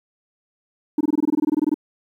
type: tone bursts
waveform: sine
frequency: 300.7 Hz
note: D4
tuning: 41 cents sharp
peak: -12 dBFS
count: 16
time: 0.98-1.743 s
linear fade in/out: 5 ms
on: 28 ms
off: 21 ms
effects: tanh soft clip ceiling -14 dBFS + 9-bit